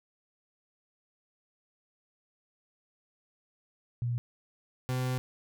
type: tone pair in turn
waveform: sine / 40% pulse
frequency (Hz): 120 / 127.58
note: B2 / C3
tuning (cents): -49 / -43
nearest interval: minor second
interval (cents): 106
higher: second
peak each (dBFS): -28 / -28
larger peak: neither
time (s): 4.02-4.18 / 4.89-5.18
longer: second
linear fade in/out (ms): 0
effects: none